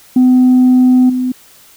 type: tone with level steps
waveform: sine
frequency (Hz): 253.4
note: B3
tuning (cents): +45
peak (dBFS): -3 / -12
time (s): 0.16-1.32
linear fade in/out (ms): 5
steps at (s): 1.09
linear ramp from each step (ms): 10
effects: tanh soft clip ceiling -3 dBFS + white hiss -43 dBFS RMS until 1.76 s